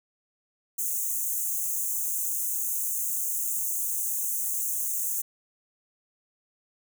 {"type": "high-pass noise", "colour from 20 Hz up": "white", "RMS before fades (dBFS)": -29, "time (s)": [0.78, 5.22], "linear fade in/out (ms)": 10, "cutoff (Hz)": 6200, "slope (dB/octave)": 96, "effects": []}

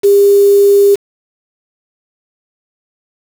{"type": "tone with quantisation", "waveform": "sine", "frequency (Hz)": 402.1, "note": "G4", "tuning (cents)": 44, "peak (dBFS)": -4, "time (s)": [0.03, 0.96], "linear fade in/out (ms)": 20, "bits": 4, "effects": []}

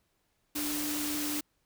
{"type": "tone in noise", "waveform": "sine", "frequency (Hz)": 297, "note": "D4", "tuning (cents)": 20, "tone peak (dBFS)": -34, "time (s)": [0.55, 1.41], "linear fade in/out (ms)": 10, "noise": "white", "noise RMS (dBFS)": -35, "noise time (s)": [0.55, 1.41], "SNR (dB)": -2, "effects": ["pink hiss -75 dBFS RMS until 1.65 s"]}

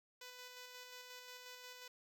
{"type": "tone with tremolo", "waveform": "5% pulse", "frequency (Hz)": 498.3, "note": "B4", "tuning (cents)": 15, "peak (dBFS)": -39, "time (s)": [0.21, 1.88], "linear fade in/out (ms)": 5, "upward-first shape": "square", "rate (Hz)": 5.6, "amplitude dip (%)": 30, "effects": []}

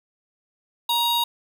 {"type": "tone pair together", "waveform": "square", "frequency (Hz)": [943, 3772], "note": ["A#5", "A#7"], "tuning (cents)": [20, 20], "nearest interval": "2 octaves", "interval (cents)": 2400, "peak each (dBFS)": -23, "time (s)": [0.89, 1.24], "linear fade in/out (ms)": 5, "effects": []}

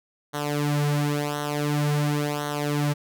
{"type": "tone with flanger", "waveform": "sawtooth", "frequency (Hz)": 146.83, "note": "D3", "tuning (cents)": 0, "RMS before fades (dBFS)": -25, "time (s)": [0.33, 2.94], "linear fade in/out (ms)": 20, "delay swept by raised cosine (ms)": [0.4, 6.4], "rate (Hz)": 0.47, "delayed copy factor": -0.8, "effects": []}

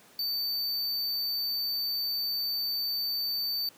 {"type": "tone", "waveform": "square", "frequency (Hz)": 4570, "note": "D8", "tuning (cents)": -48, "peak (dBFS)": -29, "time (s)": [0.19, 3.69], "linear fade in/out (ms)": 2, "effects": ["pink hiss -56 dBFS RMS until 3.77 s", "high-pass 200 Hz 12 dB/octave"]}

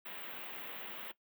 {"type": "band-stop noise", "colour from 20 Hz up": "white", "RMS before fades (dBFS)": -45, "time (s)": [0.05, 1.12], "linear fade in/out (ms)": 10, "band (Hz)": [3400, 16000], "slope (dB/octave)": 48, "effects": ["noise-tail reverb RT60 0.1 s tail -17 dB re dry", "high-pass 200 Hz 12 dB/octave"]}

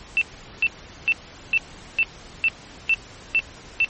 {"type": "tone bursts", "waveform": "sine", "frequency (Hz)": 2672, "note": "E7", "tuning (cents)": 23, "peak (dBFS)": -15, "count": 9, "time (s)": [0.17, 3.846], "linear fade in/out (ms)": 0, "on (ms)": 44, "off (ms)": 410, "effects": ["pink hiss -43 dBFS RMS until 3.89 s", "MP3 32 kbps"]}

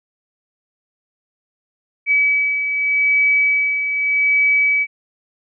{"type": "beating tone pair", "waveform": "sine", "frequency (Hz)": [2284, 2284.83], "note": ["D7", "D7"], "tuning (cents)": [-49, -48], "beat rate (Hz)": 0.83, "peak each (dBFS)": [-23, -14], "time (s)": [2.06, 4.87], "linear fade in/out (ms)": 50, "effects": []}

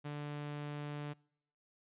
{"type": "tone", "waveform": "sawtooth", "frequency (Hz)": 146.83, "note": "D3", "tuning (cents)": 0, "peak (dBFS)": -36, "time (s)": [0.04, 1.14], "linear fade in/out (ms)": 20, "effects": ["noise-tail reverb RT60 0.7 s tail -26 dB re dry", "resampled to 8000 Hz"]}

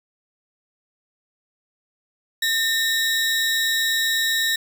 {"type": "tone pair together", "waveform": "40% pulse", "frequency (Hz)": [1812, 3856], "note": ["A#6", "B7"], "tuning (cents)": [-50, -42], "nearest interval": "octave + minor second", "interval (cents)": 1308, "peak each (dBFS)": -21, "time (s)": [2.42, 4.56], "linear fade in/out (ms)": 5, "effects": ["8-bit"]}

